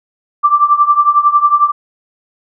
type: tone with tremolo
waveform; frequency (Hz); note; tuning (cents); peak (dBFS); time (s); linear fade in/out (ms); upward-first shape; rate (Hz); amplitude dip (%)
sine; 1174.7; D6; 0; -3; 0.43-1.72; 20; triangle; 11; 90
effects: none

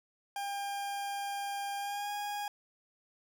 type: tone with pitch glide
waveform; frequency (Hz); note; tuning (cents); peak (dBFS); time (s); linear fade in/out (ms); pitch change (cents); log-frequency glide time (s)
40% pulse; 802 to 822.2; G5 to G#5; +39 to -18; -34; 0.36-2.48; 2; +43; 1.78-2.11
effects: none

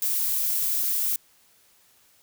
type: noise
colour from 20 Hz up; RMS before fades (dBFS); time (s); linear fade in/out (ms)
violet; -25; 0.02-1.16; 2
effects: white hiss -60 dBFS RMS until 2.22 s

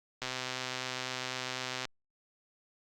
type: click train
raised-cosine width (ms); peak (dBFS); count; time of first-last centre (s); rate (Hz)
0.2; -18; 210; 0.22-1.853; 128
effects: Opus 48 kbps

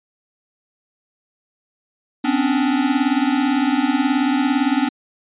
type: tone cluster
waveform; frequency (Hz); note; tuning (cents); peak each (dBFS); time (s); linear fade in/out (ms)
square; 253.3 / 272.6 / 290.7; B3 / C#4 / D4; +44 / -29 / -18; -21; 2.24-4.89; 10
effects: resampled to 8000 Hz

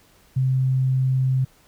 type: tone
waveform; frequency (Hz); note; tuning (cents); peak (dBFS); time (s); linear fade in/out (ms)
sine; 130.81; C3; 0; -17; 0.36-1.45; 10
effects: pink hiss -56 dBFS RMS until 1.67 s

